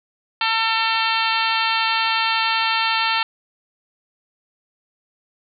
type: harmonic tone with a mistuned harmonic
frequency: 449.1 Hz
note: A4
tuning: 35 cents sharp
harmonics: 2 / 3 / 4 / 5 / 6 / 7 / 8 / 9 / 10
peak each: -23 / -24 / -27 / -29 / -24 / -27 / -30 / -29 / -31 dBFS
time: 0.41-3.23 s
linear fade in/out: 2 ms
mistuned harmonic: 9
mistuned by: +19 cents
effects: none